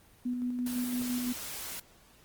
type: tone with tremolo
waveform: sine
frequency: 246.9 Hz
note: B3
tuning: in tune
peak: -29 dBFS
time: 0.25-1.33 s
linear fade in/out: 10 ms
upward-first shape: square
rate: 5.9 Hz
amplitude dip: 30%
type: noise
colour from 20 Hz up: white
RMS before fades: -40 dBFS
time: 0.66-1.8 s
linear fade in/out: 5 ms
type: clicks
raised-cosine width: 1 ms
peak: -31 dBFS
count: 2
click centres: 1.013 / 1.021 s
effects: pink hiss -60 dBFS RMS until 2.24 s + Opus 24 kbps